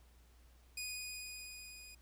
15% pulse tone with level ramp, 2477 Hz, D#7, 8 cents flat, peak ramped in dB -33 to -46 dBFS, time 0.77-1.95 s, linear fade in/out 5 ms, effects added 60 Hz sine -61 dBFS peak until 2.01 s + pink hiss -70 dBFS RMS until 2.01 s

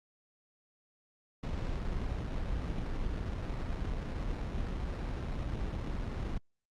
brown noise with sample-and-hold, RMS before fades -35 dBFS, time 1.43-6.38 s, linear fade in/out 5 ms, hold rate 3150 Hz, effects low-pass 5000 Hz 12 dB/octave + Opus 48 kbps

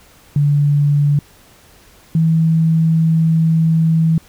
sine tone pair in turn, 145 / 161.96 Hz, D3 / E3, -22 / -30 cents, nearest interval major second, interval 192 cents, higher second, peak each -10 dBFS, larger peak neither, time 0.36-1.19 / 2.15-4.18 s, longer second, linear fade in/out 2 ms, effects pink hiss -47 dBFS RMS until 4.28 s

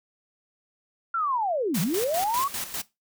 sine linear two-way sweep, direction down then up, 1396.9 to 145.7 to 1150 Hz, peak -23 dBFS, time 1.14-2.48 s, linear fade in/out 5 ms, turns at 1.8 s
white noise with tremolo, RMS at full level -31 dBFS, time 1.74-2.82 s, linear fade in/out 10 ms, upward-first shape square, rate 5 Hz, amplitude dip 65%
effects noise-tail reverb RT60 0.2 s tail -18 dB re dry

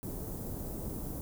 pink band-stop noise, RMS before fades -39 dBFS, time 0.03-1.21 s, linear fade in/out 0 ms, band 470 to 15000 Hz, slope 12 dB/octave, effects none

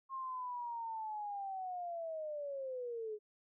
sine linear sweep, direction down, 1075 to 415.5 Hz, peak -39 dBFS, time 0.09-3.19 s, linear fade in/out 50 ms, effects none

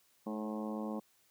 harmonic tone with a mistuned harmonic, 107.9 Hz, A2, 33 cents flat, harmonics 2 / 3 / 4 / 5 / 6 / 7 / 8 / 9 / 10, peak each -38 / -44 / -47 / -45 / -52 / -50 / -51 / -54 / -51 dBFS, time 0.26-1 s, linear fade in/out 10 ms, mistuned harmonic 3, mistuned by -41 cents, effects white hiss -70 dBFS RMS until 1.3 s + high-pass 60 Hz 12 dB/octave

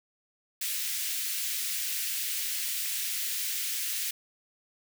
white high-pass noise, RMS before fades -32 dBFS, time 0.61-4.11 s, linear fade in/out 5 ms, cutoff 1900 Hz, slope 24 dB/octave, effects none

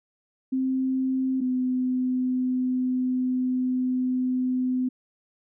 sine tone pair in turn, 261.6 / 254.3 Hz, C4 / C4, 0 / -49 cents, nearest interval unison, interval 49 cents, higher first, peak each -22 dBFS, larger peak neither, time 0.52-1.41 / 1.41-4.89 s, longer second, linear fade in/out 10 ms, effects none

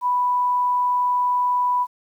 sine tone, 987.8 Hz, B5, in tune, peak -17 dBFS, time 0.01-1.87 s, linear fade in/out 50 ms, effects 9-bit

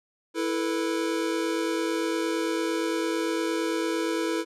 square chord, E suspended fourth, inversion none, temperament equal with one note detuned, 329.6 / 440 / 488.8 Hz, E4 / A4 / B4, 0 / 0 / -18 cents, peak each -28 / -32 / -33 dBFS, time 0.34-4.45 s, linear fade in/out 50 ms, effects low-pass 10000 Hz 12 dB/octave

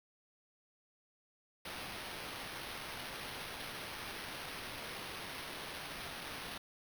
violet noise with sample-and-hold, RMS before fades -45 dBFS, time 1.65-6.58 s, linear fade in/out 5 ms, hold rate 7350 Hz, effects none

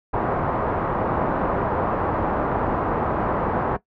white low-pass noise, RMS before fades -23 dBFS, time 0.13-3.77 s, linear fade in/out 10 ms, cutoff 1100 Hz, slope 24 dB/octave, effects noise-tail reverb RT60 0.1 s tail -17 dB re dry

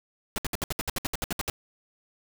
pink noise bursts, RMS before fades -29 dBFS, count 14, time 0.36-1.499 s, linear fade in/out 0 ms, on 21 ms, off 65 ms, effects none

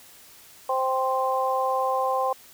harmonic tone, 261.6 Hz, C4, in tune, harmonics 2 / 3 / 4, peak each -26 / -26 / -26 dBFS, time 0.69-2.33 s, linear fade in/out 5 ms, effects white hiss -50 dBFS RMS until 2.53 s

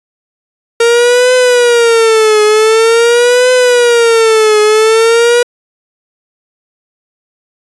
45% pulse tone with vibrato, 462.8 Hz, A#4, 13 cents flat, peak -5 dBFS, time 0.8-5.43 s, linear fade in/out 5 ms, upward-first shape triangle, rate 0.46 Hz, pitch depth 160 cents each way, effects resampled to 24000 Hz

